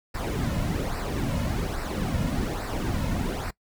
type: noise with flanger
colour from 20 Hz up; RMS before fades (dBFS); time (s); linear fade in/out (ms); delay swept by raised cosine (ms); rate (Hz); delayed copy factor
brown; -28; 0.14-3.51; 10; 0.3 to 2.6; 1.2; -0.65
effects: noise-tail reverb RT60 0.1 s tail -22 dB re dry